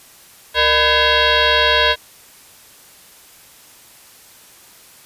sine tone with frequency modulation, 1139 Hz, C#6, 47 cents sharp, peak -11 dBFS, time 0.54-1.96 s, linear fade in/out 50 ms, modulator 535 Hz, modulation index 5.5, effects white hiss -45 dBFS RMS until 5.05 s + resampled to 32000 Hz

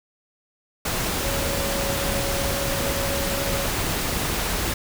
sine tone in noise, 554.4 Hz, C#5, in tune, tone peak -29 dBFS, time 1.24-3.66 s, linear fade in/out 5 ms, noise pink, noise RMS -25 dBFS, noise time 0.85-4.74 s, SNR -7 dB, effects none

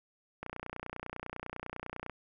click train, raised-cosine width 0.5 ms, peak -24 dBFS, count 51, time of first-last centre 0.43-2.097 s, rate 30 Hz, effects none

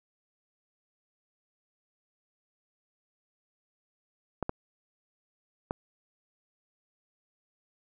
clicks, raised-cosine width 1 ms, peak -16 dBFS, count 3, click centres 4.427 / 4.494 / 5.709 s, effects none

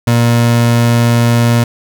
30% pulse tone, 118.1 Hz, A#2, 23 cents sharp, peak -5 dBFS, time 0.07-1.64 s, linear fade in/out 5 ms, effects none

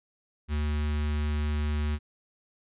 square tone with notch filter, 74.6 Hz, D2, 28 cents sharp, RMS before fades -28 dBFS, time 0.48-1.99 s, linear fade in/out 50 ms, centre 600 Hz, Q 0.8, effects resampled to 8000 Hz

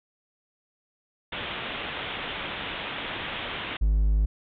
white low-pass noise, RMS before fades -34 dBFS, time 1.32-3.77 s, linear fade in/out 5 ms, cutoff 3600 Hz, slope 96 dB/octave
triangle tone, 51.91 Hz, G#1, in tune, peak -17 dBFS, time 3.81-4.26 s, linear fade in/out 10 ms
effects none

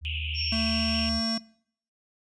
sine tone with vibrato, 77.78 Hz, D#2, in tune, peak -31 dBFS, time 0.01-1.22 s, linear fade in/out 50 ms, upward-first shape sine, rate 1.6 Hz, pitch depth 12 cents each way
pink band-pass noise, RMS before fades -35 dBFS, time 0.05-1.09 s, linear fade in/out 0 ms, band 2500 to 3100 Hz, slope 96 dB/octave
sine tone, 5470 Hz, F8, 37 cents flat, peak -29 dBFS, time 0.34-1.4 s, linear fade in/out 50 ms
square tone with pitch glide, 223.5 to 225.3 Hz, A3 to A3, +27 to +41 cents, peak -28 dBFS, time 0.52-1.38 s, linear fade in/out 5 ms, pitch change +14 cents, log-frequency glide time 0.74-1.25 s
effects noise-tail reverb RT60 0.6 s tail -21 dB re dry + resampled to 22050 Hz

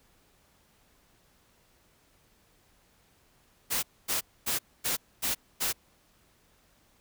white noise bursts, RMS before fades -29 dBFS, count 6, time 3.7-5.73 s, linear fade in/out 20 ms, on 130 ms, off 250 ms, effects pink hiss -65 dBFS RMS until 7 s

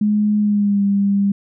sine tone with pitch glide, 209.7 to 199.65 Hz, G#3 to G3, +17 to +32 cents, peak -13 dBFS, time 0.01-1.32 s, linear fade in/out 5 ms, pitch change -85 cents, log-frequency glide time 0.39-0.83 s, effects none

